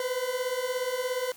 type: beating tone pair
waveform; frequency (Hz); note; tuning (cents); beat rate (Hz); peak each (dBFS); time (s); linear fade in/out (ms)
40% pulse; 493.5 / 510.5; B4 / C5; -1 / -43; 17; -32 / -29; 0-1.32; 2
effects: white hiss -51 dBFS RMS until 1.36 s